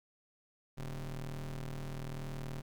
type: ring-modulated tone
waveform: 40% pulse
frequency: 79.6 Hz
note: D#2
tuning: 40 cents sharp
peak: -35 dBFS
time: 0.77-2.62 s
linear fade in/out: 20 ms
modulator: 59.1 Hz
effects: 12-bit